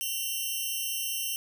5% pulse tone pair together, 2765 / 3060 Hz, F7 / G7, -18 / -42 cents, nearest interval major second, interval 176 cents, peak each -24 dBFS, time 0.01-1.36 s, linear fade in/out 0 ms, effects none

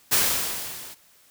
white noise with level ramp, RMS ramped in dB -18 to -42 dBFS, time 0.11-0.95 s, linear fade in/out 20 ms, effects white hiss -57 dBFS RMS until 1.3 s

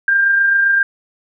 sine tone with amplitude modulation, 1595 Hz, G6, 30 cents sharp, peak -9 dBFS, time 0.08-0.83 s, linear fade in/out 2 ms, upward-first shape sine, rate 27.6 Hz, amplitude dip 30%, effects none

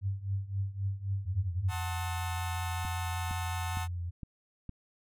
sine tone with tremolo, 98 Hz, G2, in tune, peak -27 dBFS, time 0.01-1.76 s, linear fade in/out 50 ms, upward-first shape triangle, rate 3.8 Hz, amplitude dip 90%
sine tone with vibrato, 87.31 Hz, F2, in tune, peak -33 dBFS, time 1.25-4.11 s, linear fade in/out 20 ms, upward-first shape square, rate 5.3 Hz, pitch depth 17 cents each way
sawtooth chord, F# diminished seventh, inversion none, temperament just, 740 / 888 / 1065.6 / 1278.7 Hz, F#5 / A5 / C6 / Eb6, 0 / +16 / +31 / +47 cents, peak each -37 / -36 / -41 / -41 dBFS, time 1.68-3.88 s, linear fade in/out 50 ms
click train, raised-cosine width 5 ms, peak -28 dBFS, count 5, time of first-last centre 2.85-4.693 s, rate 2.17 Hz
effects none

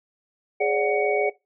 sine tone cluster, 415.7 / 537 / 584 / 738 / 2241 Hz, G#4 / C5 / D5 / F#5 / C#7, +2 / +45 / -10 / -5 / +18 cents, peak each -23 / -31 / -25 / -26 / -27 dBFS, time 0.6-1.3 s, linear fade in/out 10 ms, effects noise-tail reverb RT60 0.2 s tail -19 dB re dry

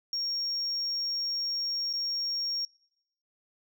sine tone with dropouts, 5560 Hz, F8, 9 cents flat, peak -27 dBFS, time 0.13-2.65 s, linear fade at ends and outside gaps 1 ms, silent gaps 1.929-1.936 s, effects noise-tail reverb RT60 0.8 s tail -25 dB re dry + tanh soft clip ceiling -25 dBFS

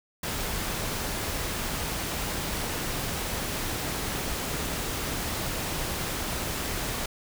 pink noise, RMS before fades -31 dBFS, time 0.23-7.06 s, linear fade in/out 5 ms, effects none

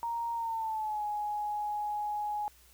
sine tone with pitch glide, 932.3 to 835.4 Hz, A#5 to G#5, 0 to +10 cents, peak -31 dBFS, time 0.03-2.48 s, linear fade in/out 0 ms, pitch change -190 cents, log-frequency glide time 0.34-1.04 s, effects added 60 Hz sine -62 dBFS peak until 2.73 s + white hiss -61 dBFS RMS until 2.73 s

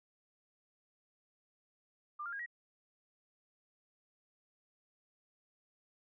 sine tone with pitch steps, 1194 / 1395.5 / 1631.1 / 1906.3 Hz, D6 / F6 / G#6 / A#6, +28 / -2 / -32 / +38 cents, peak -39 dBFS, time 2.19-2.462 s, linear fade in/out 10 ms, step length 68 ms, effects none

